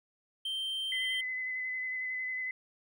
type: tone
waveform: triangle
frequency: 3136 Hz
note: G7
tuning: in tune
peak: -31 dBFS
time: 0.45-1.21 s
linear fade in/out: 5 ms
type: tone with vibrato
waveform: sine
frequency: 2025 Hz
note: B6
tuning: 43 cents sharp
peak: -33 dBFS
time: 0.92-2.51 s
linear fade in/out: 2 ms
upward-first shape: square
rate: 11 Hz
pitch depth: 14 cents each way
effects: none